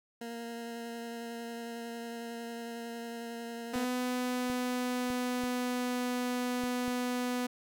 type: tone with vibrato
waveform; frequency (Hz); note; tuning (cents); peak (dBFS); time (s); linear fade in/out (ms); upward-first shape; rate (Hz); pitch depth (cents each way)
20% pulse; 233.1; A#3; 0; -34; 0.21-3.85; 5; sine; 11; 11
type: tone with pitch glide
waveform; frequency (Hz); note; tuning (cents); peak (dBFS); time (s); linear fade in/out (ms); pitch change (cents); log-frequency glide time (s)
sawtooth; 250 to 247.7; B3 to B3; +21 to +5; -27; 3.73-7.47; 10; -16; 3.92-6.12
type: clicks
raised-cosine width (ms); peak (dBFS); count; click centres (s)
3; -32; 6; 3.757 / 4.5 / 5.103 / 5.437 / 6.637 / 6.88
effects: none